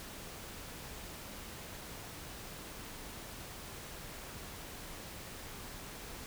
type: silence
effects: pink hiss -47 dBFS RMS until 6.26 s